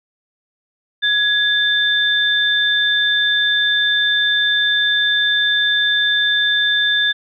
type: tone pair together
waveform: sine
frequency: 1675 / 3560 Hz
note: G#6 / A7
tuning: +14 / +20 cents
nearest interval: octave + minor second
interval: 1306 cents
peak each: -16 dBFS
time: 1.02-7.13 s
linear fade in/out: 20 ms
effects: none